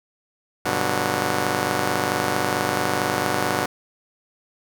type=chord; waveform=5% pulse; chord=G major seventh; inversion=none; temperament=just; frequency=98 / 122.5 / 147 / 183.75 Hz; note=G2 / B2 / D3 / F#3; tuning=0 / -14 / +2 / -12 cents; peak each=-17 dBFS; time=0.65-3.66 s; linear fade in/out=5 ms; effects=none